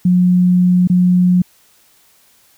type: tone with dropouts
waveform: sine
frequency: 180 Hz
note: F#3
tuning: 47 cents flat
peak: -8 dBFS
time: 0.05-1.42 s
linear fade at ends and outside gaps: 5 ms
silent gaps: 0.874-0.898 s
effects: white hiss -52 dBFS RMS until 2.57 s